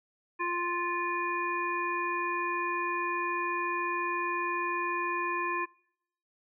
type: harmonic tone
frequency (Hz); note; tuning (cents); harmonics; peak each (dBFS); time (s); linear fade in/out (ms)
349.2; F4; 0; 1 / 3 / 5 / 7; -36 / -31 / -36 / -36; 0.39-5.66; 20
effects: noise-tail reverb RT60 0.7 s tail -24 dB re dry